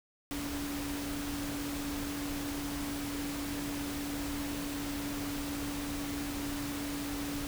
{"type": "tone in noise", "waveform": "sine", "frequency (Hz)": 286.4, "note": "D4", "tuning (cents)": -43, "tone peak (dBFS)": -36, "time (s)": [0.31, 7.47], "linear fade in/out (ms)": 0, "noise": "pink", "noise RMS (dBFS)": -40, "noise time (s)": [0.31, 7.47], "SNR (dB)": 1, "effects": []}